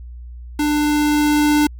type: tone with level ramp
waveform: square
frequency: 297.3 Hz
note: D4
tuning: 21 cents sharp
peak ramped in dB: -16 to -12 dBFS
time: 0.59-1.67 s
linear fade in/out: 5 ms
effects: added 60 Hz sine -31 dBFS peak until 1.79 s + MP3 96 kbps